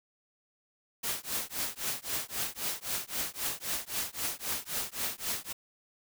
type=noise with tremolo; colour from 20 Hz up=white; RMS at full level=-31 dBFS; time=1.03-5.53 s; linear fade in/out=10 ms; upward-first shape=triangle; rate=3.8 Hz; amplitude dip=100%; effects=none